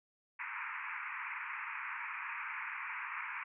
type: band-pass noise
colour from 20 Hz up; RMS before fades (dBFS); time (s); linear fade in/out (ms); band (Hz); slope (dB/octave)
white; -42; 0.39-3.44; 10; 900 to 2500; 96
effects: none